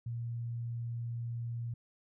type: tone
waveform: sine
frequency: 117.7 Hz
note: A#2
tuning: 17 cents sharp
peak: -35 dBFS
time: 0.06-1.74 s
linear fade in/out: 5 ms
effects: none